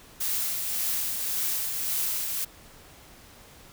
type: noise with tremolo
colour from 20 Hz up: blue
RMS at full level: -27 dBFS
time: 0.2-2.45 s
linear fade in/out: 10 ms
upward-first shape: triangle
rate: 1.8 Hz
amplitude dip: 40%
effects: pink hiss -51 dBFS RMS until 3.72 s